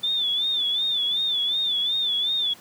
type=tone with vibrato; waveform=sine; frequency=3520 Hz; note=A7; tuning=in tune; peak=-21 dBFS; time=0.03-2.54 s; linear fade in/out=10 ms; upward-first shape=sine; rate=2.7 Hz; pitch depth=88 cents each way; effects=pink hiss -48 dBFS RMS until 2.6 s + high-pass 150 Hz 12 dB/octave